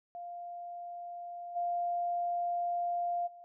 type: tone with level steps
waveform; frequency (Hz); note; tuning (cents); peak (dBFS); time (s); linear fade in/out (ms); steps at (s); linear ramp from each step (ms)
sine; 698.5; F5; 0; -40 / -30 / -49; 0.15-3.44; 0; 1.55 / 3.26; 20
effects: none